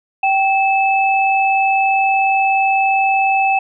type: tone pair together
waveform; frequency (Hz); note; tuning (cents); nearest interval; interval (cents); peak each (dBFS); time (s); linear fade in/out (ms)
sine; 778 / 2617; G5 / E7; -13 / -13; octave + major sixth; 2100; -13 / -17; 0.23-3.59; 5
effects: none